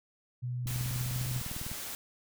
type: tone with pitch glide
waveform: sine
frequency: 123.47 to 125.27 Hz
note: B2 to B2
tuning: 0 to +25 cents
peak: -32 dBFS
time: 0.42-1.41 s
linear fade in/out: 20 ms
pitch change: +25 cents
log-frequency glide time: 0.61-1.24 s
type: click train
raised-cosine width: 5 ms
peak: -28 dBFS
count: 22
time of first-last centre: 0.66-1.715 s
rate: 19.9 Hz
type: noise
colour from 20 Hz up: white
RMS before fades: -40 dBFS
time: 0.67-1.95 s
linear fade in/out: 0 ms
effects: none